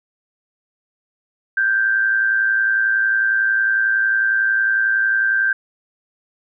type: tone with amplitude modulation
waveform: sine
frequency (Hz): 1568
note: G6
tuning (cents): 0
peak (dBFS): -12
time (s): 1.57-5.53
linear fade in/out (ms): 5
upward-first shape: sine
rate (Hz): 111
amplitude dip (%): 50
effects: none